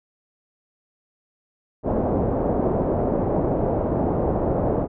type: low-pass noise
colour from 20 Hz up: white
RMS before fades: -22 dBFS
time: 1.83-4.88 s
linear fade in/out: 50 ms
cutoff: 660 Hz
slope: 24 dB/octave
effects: none